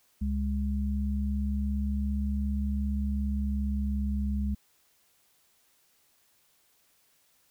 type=tone pair together; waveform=sine; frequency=68.74 / 206 Hz; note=C#2 / G#3; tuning=-14 / -14 cents; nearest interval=octave + perfect fifth; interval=1900 cents; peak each=-28 / -31 dBFS; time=0.21-4.55 s; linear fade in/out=10 ms; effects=white hiss -67 dBFS RMS until 7.5 s